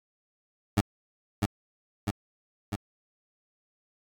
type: tone with echo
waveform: 20% pulse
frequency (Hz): 101.5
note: G#2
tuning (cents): -39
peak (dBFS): -15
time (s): 0.77-0.81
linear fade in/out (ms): 5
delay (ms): 650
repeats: 3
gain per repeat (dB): -3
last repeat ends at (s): 2.76
effects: AAC 48 kbps